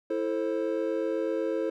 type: chord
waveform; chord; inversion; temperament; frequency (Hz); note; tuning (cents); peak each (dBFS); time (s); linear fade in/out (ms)
triangle; A minor; second; just; 330 / 440 / 528; E4 / A4 / C5; +2 / 0 / +16; -29; 0.1-1.7; 5
effects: none